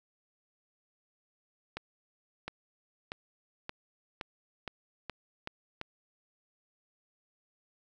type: accelerating click train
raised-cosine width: 0.3 ms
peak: -21 dBFS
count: 9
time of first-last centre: 1.77-5.814 s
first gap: 710 ms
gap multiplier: 0.9
effects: none